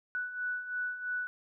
sine beating tone pair, 1480 / 1483 Hz, F#6 / F#6, 0 / +4 cents, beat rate 3 Hz, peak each -40 / -34 dBFS, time 0.15-1.27 s, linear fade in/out 0 ms, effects none

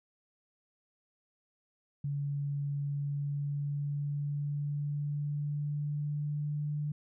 sine tone with pitch glide, 142.6 to 148.23 Hz, C#3 to D3, +49 to +16 cents, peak -31 dBFS, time 2.04-6.92 s, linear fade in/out 5 ms, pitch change +67 cents, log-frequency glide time 2.83-6.73 s, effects none

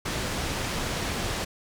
pink low-pass noise, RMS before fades -30 dBFS, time 0.05-1.45 s, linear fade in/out 10 ms, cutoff 7800 Hz, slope 12 dB/octave, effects none

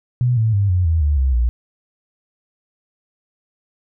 sine tone with pitch steps, 123.47 / 111.28 / 100.29 / 90.39 / 81.46 / 73.42 / 66.17 / 59.63 Hz, B2 / A2 / G2 / F#2 / E2 / D2 / C2 / A#1, 0 / +20 / +40 / -40 / -20 / 0 / +20 / +40 cents, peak -13 dBFS, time 0.21-1.49 s, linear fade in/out 0 ms, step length 160 ms, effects none

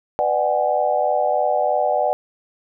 sine chord, G# half-diminished seventh, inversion first, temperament just, 498.4 / 598 / 747.5 / 830.6 Hz, B4 / D5 / F#5 / G#5, +16 / +31 / +17 / 0 cents, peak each -25 / -20 / -20 / -25 dBFS, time 0.19-2.13 s, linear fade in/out 0 ms, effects none

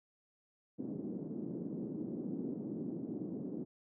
white band-pass noise, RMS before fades -41 dBFS, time 0.78-3.65 s, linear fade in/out 20 ms, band 180 to 310 Hz, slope 24 dB/octave, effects none

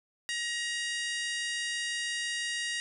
harmonic tone, 946 Hz, A#5, 25 cents sharp, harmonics 2 / 3 / 4 / 5 / 6 / 7 / 8 / 9 / 10, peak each -34 / -38 / -40 / -42 / -44 / -45 / -46 / -47 / -48 dBFS, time 0.29-2.8 s, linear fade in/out 0 ms, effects none

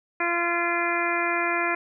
harmonic tone, 343.9 Hz, F4, 27 cents flat, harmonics 1 / 2 / 3 / 4 / 5 / 6 / 7, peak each -30 / -30 / -30 / -30 / -30 / -30 / -30 dBFS, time 0.2-1.75 s, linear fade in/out 5 ms, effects none

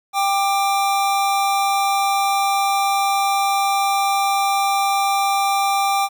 square tone pair together, 790.9 / 1185 Hz, G5 / D6, +15 / +15 cents, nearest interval perfect fifth, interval 700 cents, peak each -18 / -23 dBFS, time 0.13-6.09 s, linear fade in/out 50 ms, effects 9-bit

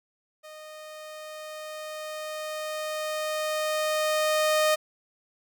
sawtooth tone with level ramp, 617 Hz, D#5, 15 cents flat, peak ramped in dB -39 to -16 dBFS, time 0.43-4.76 s, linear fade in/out 20 ms, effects none

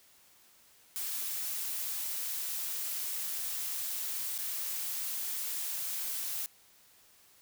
blue noise with dropouts, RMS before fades -36 dBFS, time 0.96-6.46 s, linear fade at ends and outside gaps 0 ms, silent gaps 4.379-4.387 s, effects white hiss -62 dBFS RMS until 7.41 s

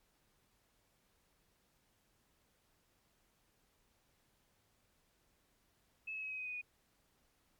sine tone with pitch steps, 2600 / 2578 / 2555 / 2533 / 2511 / 2490 / 2468 Hz, E7 / E7 / D#7 / D#7 / D#7 / D#7 / D#7, -24 / -39 / +45 / +30 / +15 / +1 / -15 cents, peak -40 dBFS, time 6.07-6.616 s, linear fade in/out 10 ms, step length 78 ms, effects pink hiss -75 dBFS RMS until 7.59 s + MP3 96 kbps

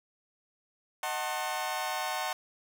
sawtooth chord, D# diminished seventh, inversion none, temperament just, 622.3 / 746.7 / 896 / 1075.3 Hz, D#5 / F#5 / A5 / C6, 0 / +16 / +31 / +47 cents, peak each -36 / -31 / -33 / -34 dBFS, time 1.03-2.33 s, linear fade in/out 2 ms, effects none

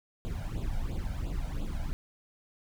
brown noise with flanger, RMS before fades -33 dBFS, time 0.25-1.93 s, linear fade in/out 0 ms, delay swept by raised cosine 0.26 to 1.36 ms, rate 2.9 Hz, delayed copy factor +0.85, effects none

